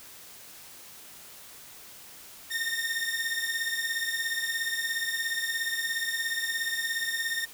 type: beating tone pair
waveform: sawtooth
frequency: 1821 / 1838 Hz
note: A#6 / A#6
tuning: -41 / -25 cents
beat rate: 17 Hz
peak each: -28 dBFS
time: 2.5-7.46 s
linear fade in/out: 20 ms
effects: white hiss -48 dBFS RMS until 7.53 s